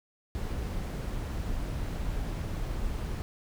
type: noise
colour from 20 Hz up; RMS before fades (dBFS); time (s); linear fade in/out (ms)
brown; -33; 0.35-3.22; 0
effects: none